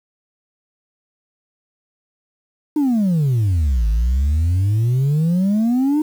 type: exponential two-way sweep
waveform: sine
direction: down then up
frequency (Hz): 311.1 to 51.91 to 311.1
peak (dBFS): -11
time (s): 2.76-6.02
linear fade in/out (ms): 5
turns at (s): 3.88
effects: tanh soft clip ceiling -13 dBFS + 7-bit